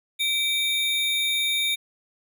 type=tone pair together; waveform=square; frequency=2319 / 3681 Hz; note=D7 / A#7; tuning=-22 / -23 cents; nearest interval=minor sixth; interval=799 cents; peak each=-27 / -24 dBFS; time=0.19-1.76 s; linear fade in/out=20 ms; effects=none